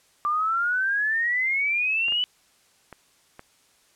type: exponential sweep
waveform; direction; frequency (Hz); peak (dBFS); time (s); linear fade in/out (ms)
sine; up; 1174.7 to 3000; -21; 0.25-2.24; 0
type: clicks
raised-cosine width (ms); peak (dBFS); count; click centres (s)
0.5; -25; 4; 2.083 / 2.123 / 2.927 / 3.394
effects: white hiss -61 dBFS RMS until 3.95 s + low-pass 10000 Hz 12 dB/octave